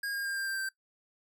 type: tone with pitch steps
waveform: square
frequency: 1629 / 1615.9 / 1602.9 / 1590 / 1577.2 / 1564.4 Hz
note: G#6 / G#6 / G6 / G6 / G6 / G6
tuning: -34 / -48 / +38 / +24 / +10 / -4 cents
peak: -33 dBFS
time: 0.03-0.69 s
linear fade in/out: 5 ms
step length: 110 ms
effects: noise-tail reverb RT60 0.1 s tail -18 dB re dry